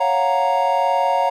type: chord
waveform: triangle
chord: Gb major seventh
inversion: second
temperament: equal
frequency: 554.4 / 698.5 / 740 / 932.3 Hz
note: Db5 / F5 / Gb5 / Bb5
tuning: 0 / 0 / 0 / 0 cents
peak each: -20 / -20 / -20 / -17 dBFS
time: 0-1.3 s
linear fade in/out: 10 ms
effects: none